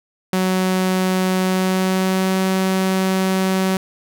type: tone with pitch glide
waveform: sawtooth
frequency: 186.2 to 189.02 Hz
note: F#3 to F#3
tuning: +11 to +37 cents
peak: -12 dBFS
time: 0.33-3.77 s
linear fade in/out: 2 ms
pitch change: +26 cents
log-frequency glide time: 1.43-2.4 s
effects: none